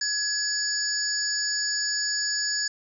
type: tone cluster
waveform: sine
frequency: 1681 / 4654 / 5140 / 6870 Hz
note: G#6 / D8 / E8 / A8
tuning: +20 / -17 / -45 / -42 cents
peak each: -30 dBFS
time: 0.01-2.68 s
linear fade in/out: 5 ms
effects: none